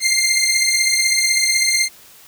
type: beating tone pair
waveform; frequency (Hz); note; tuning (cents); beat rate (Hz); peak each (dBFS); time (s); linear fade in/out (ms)
15% pulse; 2093 / 2109; C7 / C7; 0 / +13; 16; -11; 0-1.89; 50
effects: white hiss -45 dBFS RMS until 2.27 s